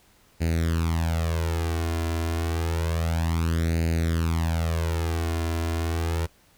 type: tone with flanger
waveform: sawtooth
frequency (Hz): 82.41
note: E2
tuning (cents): 0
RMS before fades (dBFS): -25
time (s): 0.4-6.27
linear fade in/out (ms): 20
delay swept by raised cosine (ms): 0.44 to 2.94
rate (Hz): 0.29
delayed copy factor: +0.8
effects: pink hiss -59 dBFS RMS until 6.57 s